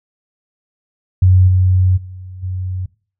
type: tone with level steps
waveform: sine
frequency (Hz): 92.4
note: F#2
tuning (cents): -2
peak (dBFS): -6 / -9 / -29 / -19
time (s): 1.22-2.86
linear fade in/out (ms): 5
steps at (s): 1.47 / 1.96 / 2.42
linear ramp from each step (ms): 20
effects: noise-tail reverb RT60 0.4 s tail -21 dB re dry